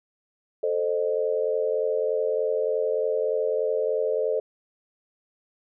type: chord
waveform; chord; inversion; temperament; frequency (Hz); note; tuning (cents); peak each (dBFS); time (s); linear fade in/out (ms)
sine; A diminished; none; equal with one note detuned; 440 / 523.3 / 614; A4 / C5 / Eb5; 0 / 0 / -23; -25 / -27 / -28; 0.63-4.4; 5
effects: none